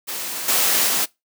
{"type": "noise with level steps", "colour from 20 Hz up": "white", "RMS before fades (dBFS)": [-28, -18, -20], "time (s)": [0.07, 1.06], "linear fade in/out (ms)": 20, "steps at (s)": [0.48, 0.87], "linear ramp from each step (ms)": 5, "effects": ["noise-tail reverb RT60 0.2 s tail -23 dB re dry", "high-pass 200 Hz 12 dB/octave"]}